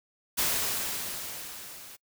white noise with level ramp, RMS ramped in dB -26 to -47 dBFS, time 0.37-1.97 s, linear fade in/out 20 ms, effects noise-tail reverb RT60 0.1 s tail -25 dB re dry

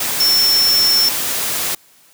sine tone in noise, 5400 Hz, E8, 41 cents sharp, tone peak -11 dBFS, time 0.2-1.09 s, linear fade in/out 5 ms, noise white, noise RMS -20 dBFS, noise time 0-1.75 s, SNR +6 dB, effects white hiss -50 dBFS RMS until 2.13 s + high-pass 80 Hz 12 dB/octave

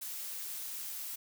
blue noise, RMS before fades -41 dBFS, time 0.01-1.16 s, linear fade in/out 10 ms, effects none

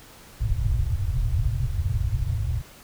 white low-pass noise, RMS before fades -24 dBFS, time 0.4-2.62 s, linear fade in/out 10 ms, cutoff 130 Hz, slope 96 dB/octave, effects pink hiss -48 dBFS RMS until 2.83 s

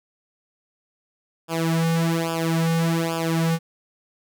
sawtooth tone with flanger, 164.81 Hz, E3, in tune, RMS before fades -22 dBFS, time 1.48-3.59 s, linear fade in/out 50 ms, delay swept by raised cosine 0.49 to 3.09 ms, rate 1.2 Hz, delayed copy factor -1, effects none

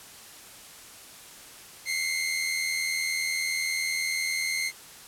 sawtooth tone pair together, 2070 / 2150 Hz, C7 / C7, -19 / +47 cents, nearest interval minor second, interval 66 cents, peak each -26 / -26 dBFS, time 1.85-4.72 s, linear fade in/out 50 ms, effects white hiss -47 dBFS RMS until 5.07 s + low-pass 12000 Hz 12 dB/octave

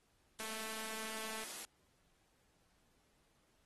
white high-pass noise, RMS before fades -47 dBFS, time 0.39-1.65 s, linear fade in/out 0 ms, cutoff 180 Hz, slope 96 dB/octave
click train, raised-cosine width 0.3 ms, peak -32 dBFS, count 229, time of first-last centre 0.4-1.436 s, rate 220 Hz
effects pink hiss -75 dBFS RMS until 3.65 s + AAC 32 kbps

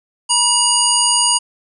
harmonic tone, 960 Hz, B5, 49 cents flat, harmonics 1 / 3 / 5 / 7 / 9 / 10, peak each -19 / -19 / -19 / -19 / -19 / -19 dBFS, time 0.29-1.39 s, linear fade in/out 20 ms, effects none

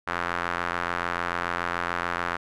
sawtooth tone with band-pass filter, 86.9 Hz, F2, 8 cents flat, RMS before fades -29 dBFS, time 0.07-2.37 s, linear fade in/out 10 ms, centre 1400 Hz, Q 2, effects none

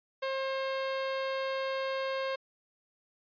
sawtooth tone, 534 Hz, C5, 35 cents sharp, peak -27 dBFS, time 0.22-2.36 s, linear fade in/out 10 ms, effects resampled to 11025 Hz

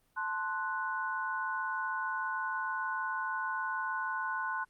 sine chord, F# diminished, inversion first, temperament equal, 880 / 1046.5 / 1480 Hz, A5 / C6 / F#6, 0 / 0 / 0 cents, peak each -39 / -36 / -35 dBFS, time 0.16-4.65 s, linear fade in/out 20 ms, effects pink hiss -72 dBFS RMS until 4.69 s + Opus 32 kbps

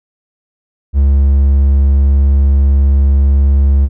triangle tone, 69.2 Hz, C#2, 2 cents flat, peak -4 dBFS, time 0.93-3.89 s, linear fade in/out 50 ms, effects none

